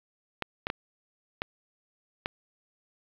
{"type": "clicks", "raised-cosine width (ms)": 0.3, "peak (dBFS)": -13, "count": 5, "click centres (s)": [0.423, 0.669, 0.701, 1.419, 2.259], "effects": ["low-pass 4000 Hz 12 dB/octave", "8-bit"]}